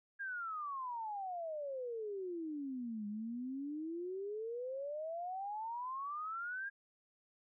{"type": "exponential two-way sweep", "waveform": "sine", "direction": "down then up", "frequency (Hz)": [1636, 204, 1636], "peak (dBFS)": -39, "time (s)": [0.19, 6.7], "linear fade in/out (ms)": 20, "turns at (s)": 3.07, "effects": []}